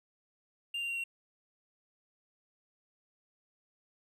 triangle tone with pitch steps, 2794 / 2776 / 2759 / 2741 Hz, F7 / F7 / F7 / F7, 0 / -11 / -22 / -33 cents, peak -32 dBFS, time 0.74-1.04 s, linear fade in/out 5 ms, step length 75 ms, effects none

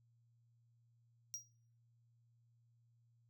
square tone with exponential decay, 5720 Hz, F8, 41 cents sharp, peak -39 dBFS, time 1.34-1.48 s, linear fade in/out 0 ms, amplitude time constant 29 ms, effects noise-tail reverb RT60 0.5 s tail -20 dB re dry + added 117 Hz sine -70 dBFS peak until 3.29 s

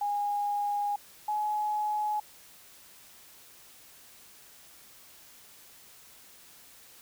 sine tone pair in turn, 820 / 844 Hz, G#5 / G#5, -22 / +28 cents, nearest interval unison, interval 50 cents, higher second, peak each -27 dBFS, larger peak neither, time 0.01-0.96 / 1.28-2.2 s, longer first, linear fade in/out 5 ms, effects white hiss -54 dBFS RMS until 7.01 s

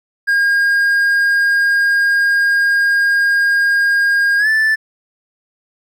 triangle tone with pitch glide, 1621 to 1757.5 Hz, G#6 to A6, -42 to -2 cents, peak -9 dBFS, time 0.27-4.76 s, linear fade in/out 20 ms, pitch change +140 cents, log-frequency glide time 4.38-4.48 s, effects none

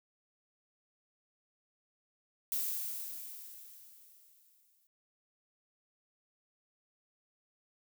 violet noise with exponential decay, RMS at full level -33 dBFS, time 2.52-4.87 s, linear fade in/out 2 ms, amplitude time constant 510 ms, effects none

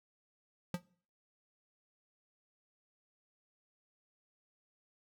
square tone with exponential decay, 177.2 Hz, F3, 25 cents sharp, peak -31 dBFS, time 0.74-0.82 s, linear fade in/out 2 ms, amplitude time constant 16 ms, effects noise-tail reverb RT60 0.5 s tail -22 dB re dry

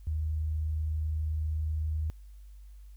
sine tone, 77.78 Hz, D#2, in tune, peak -28 dBFS, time 0.07-2.1 s, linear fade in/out 0 ms, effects added 50 Hz sine -46 dBFS peak until 2.96 s + white hiss -70 dBFS RMS until 2.96 s

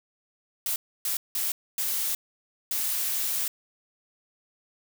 blue noise bursts at uneven times, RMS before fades -28 dBFS, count 5, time 0.66-0.76 / 1.05-1.17 / 1.35-1.52 / 1.78-2.15 / 2.71-3.48 s, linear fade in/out 2 ms, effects none

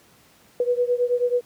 sine beating tone pair, 486 / 495.3 Hz, B4 / B4, -28 / +5 cents, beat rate 9.3 Hz, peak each -21 / -23 dBFS, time 0.6-1.41 s, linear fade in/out 2 ms, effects pink hiss -55 dBFS RMS until 1.45 s + high-pass 100 Hz 12 dB/octave

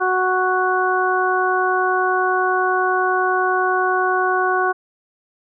harmonic tone, 370 Hz, F#4, in tune, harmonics 1 / 2 / 3 / 4, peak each -21 / -21 / -21 / -21 dBFS, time 0-4.73 s, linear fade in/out 20 ms, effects none

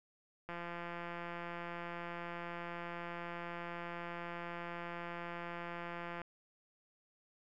click train, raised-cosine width 0.5 ms, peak -29 dBFS, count 986, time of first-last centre 0.49-6.217 s, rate 172 Hz, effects none

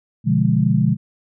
sine chord, B diminished seventh, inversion none, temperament equal, 123.47 / 146.83 / 174.61 / 207.7 Hz, B2 / D3 / F3 / Ab3, 0 / 0 / 0 / 0 cents, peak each -19 dBFS, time 0.24-0.97 s, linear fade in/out 50 ms, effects none

